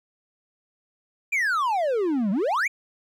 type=exponential two-way sweep; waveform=triangle; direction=down then up; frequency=2449 to 185 to 2449 Hz; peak=-19 dBFS; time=1.32-2.68 s; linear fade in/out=10 ms; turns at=2.31 s; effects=none